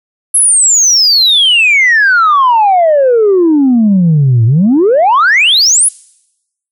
sine exponential two-way sweep, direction down then up, 11020 to 109.6 to 11020 Hz, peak -3 dBFS, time 0.34-5.89 s, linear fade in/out 10 ms, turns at 4.45 s, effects noise-tail reverb RT60 0.9 s tail -26 dB re dry + tanh soft clip ceiling -2 dBFS

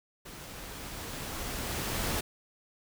pink noise with level ramp, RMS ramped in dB -46 to -31 dBFS, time 0.25-2.21 s, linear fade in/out 10 ms, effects none

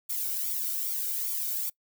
violet noise with flanger, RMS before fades -31 dBFS, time 0.09-1.7 s, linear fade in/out 10 ms, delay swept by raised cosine 0.87 to 1.37 ms, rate 2.5 Hz, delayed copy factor +0.7, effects noise-tail reverb RT60 0.1 s tail -23 dB re dry

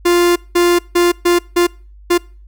45% pulse tone bursts at uneven times, 349.3 Hz, F4, in tune, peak -9 dBFS, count 6, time 0.05-0.36 / 0.55-0.79 / 0.95-1.12 / 1.25-1.39 / 1.56-1.67 / 2.1-2.18 s, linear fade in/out 10 ms, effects noise-tail reverb RT60 0.4 s tail -25 dB re dry + added 50 Hz sine -37 dBFS peak until 2.47 s

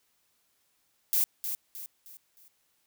violet noise with echo, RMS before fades -25 dBFS, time 1.13-1.24 s, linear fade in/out 0 ms, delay 310 ms, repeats 4, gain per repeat -8 dB, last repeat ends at 2.48 s, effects white hiss -72 dBFS RMS until 2.86 s

